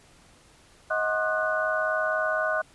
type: tone cluster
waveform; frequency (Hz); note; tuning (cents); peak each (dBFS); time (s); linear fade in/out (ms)
sine; 630 / 734 / 1070 / 1213 / 1481; D#5 / F#5 / C6 / D#6 / F#6; +21 / -14 / +38 / -44 / +1; -27 / -35 / -34 / -33 / -27; 0.9-2.62; 10
effects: pink hiss -56 dBFS RMS until 2.74 s + resampled to 24000 Hz